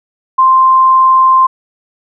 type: tone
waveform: sine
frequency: 1046.5 Hz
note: C6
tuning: in tune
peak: -4 dBFS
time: 0.38-1.47 s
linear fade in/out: 10 ms
effects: none

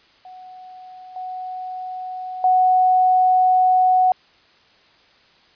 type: tone with level steps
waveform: sine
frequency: 740 Hz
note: F#5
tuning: in tune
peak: -37 / -27 / -12 dBFS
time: 0.25-4.12 s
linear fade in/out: 2 ms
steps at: 1.16 / 2.44 s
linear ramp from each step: 2 ms
effects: white hiss -54 dBFS RMS until 5.55 s + resampled to 11025 Hz

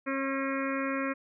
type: harmonic tone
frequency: 271.1 Hz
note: C#4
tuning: 38 cents flat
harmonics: 1 / 2 / 4 / 5 / 6 / 7 / 8 / 9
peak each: -32 / -35 / -38 / -39 / -40 / -40 / -41 / -42 dBFS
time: 0.06-1.14 s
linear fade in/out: 20 ms
effects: none

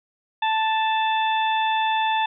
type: harmonic tone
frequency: 880 Hz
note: A5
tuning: in tune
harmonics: 1 / 2 / 3 / 4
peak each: -20 / -29 / -30 / -30 dBFS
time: 0.42-2.26 s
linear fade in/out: 5 ms
effects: none

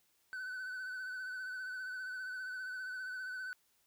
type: tone with vibrato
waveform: triangle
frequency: 1509 Hz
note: F#6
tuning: 34 cents sharp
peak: -38 dBFS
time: 0.33-3.53 s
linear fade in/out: 0 ms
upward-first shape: sine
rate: 15 Hz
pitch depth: 34 cents each way
effects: white hiss -74 dBFS RMS until 3.86 s

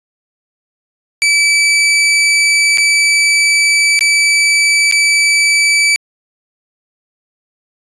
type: tone with dropouts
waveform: sawtooth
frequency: 2307 Hz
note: D7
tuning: 31 cents flat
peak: -5 dBFS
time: 1.22-5.96 s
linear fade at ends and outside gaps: 0 ms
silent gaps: 2.774-2.782 / 3.991-4.009 / 4.913-4.923 s
effects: resampled to 24000 Hz

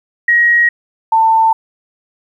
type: tone pair in turn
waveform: sine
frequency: 1893 / 893.4 Hz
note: A#6 / A5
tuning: +26 / +26 cents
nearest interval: octave + minor second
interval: 1300 cents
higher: first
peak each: -7 dBFS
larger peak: neither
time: 0.28-0.69 / 1.12-1.53 s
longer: neither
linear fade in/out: 5 ms
effects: 8-bit

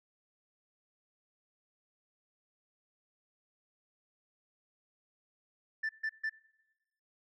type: tone bursts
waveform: sine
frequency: 1766 Hz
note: A6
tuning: 6 cents sharp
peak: -29 dBFS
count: 3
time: 5.83-6.296 s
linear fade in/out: 10 ms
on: 62 ms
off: 140 ms
effects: noise-tail reverb RT60 1.0 s tail -22 dB re dry + tanh soft clip ceiling -30 dBFS

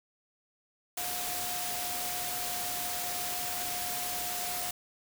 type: tone in noise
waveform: sine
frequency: 716 Hz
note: F5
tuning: 43 cents sharp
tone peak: -40 dBFS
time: 0.97-4.71 s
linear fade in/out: 5 ms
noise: white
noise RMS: -35 dBFS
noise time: 0.97-4.71 s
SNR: -8 dB
effects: none

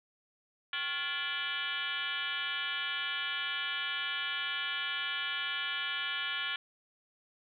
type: tone with frequency modulation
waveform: sine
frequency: 2349 Hz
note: D7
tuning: in tune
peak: -32 dBFS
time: 0.73-6.56 s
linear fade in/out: 2 ms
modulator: 314 Hz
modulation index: 3.5
effects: 12-bit

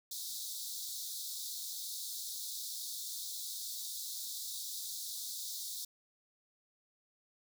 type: high-pass noise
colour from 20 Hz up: pink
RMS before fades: -42 dBFS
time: 0.11-5.85 s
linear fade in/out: 5 ms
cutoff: 3600 Hz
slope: 96 dB/octave
effects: none

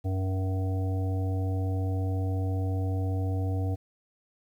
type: harmonic tone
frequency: 94.5 Hz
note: F#2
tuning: 37 cents sharp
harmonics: 1 / 3 / 5 / 7 / 8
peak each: -26 / -36 / -40 / -43 / -44 dBFS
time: 0.04-3.76 s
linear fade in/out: 20 ms
effects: 10-bit

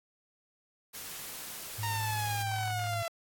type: noise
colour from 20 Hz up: white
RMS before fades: -42 dBFS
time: 0.93-2.44 s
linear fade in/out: 20 ms
type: tone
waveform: sine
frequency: 106.8 Hz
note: G#2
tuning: 49 cents sharp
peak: -34 dBFS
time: 1.78-3.03 s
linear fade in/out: 10 ms
type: exponential sweep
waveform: sawtooth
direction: down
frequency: 932.3 to 668 Hz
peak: -29 dBFS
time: 1.83-3.08 s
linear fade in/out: 2 ms
effects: AAC 64 kbps

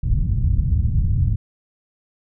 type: low-pass noise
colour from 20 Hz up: white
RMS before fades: -18 dBFS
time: 0.03-1.36 s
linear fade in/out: 10 ms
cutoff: 120 Hz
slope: 24 dB/octave
effects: none

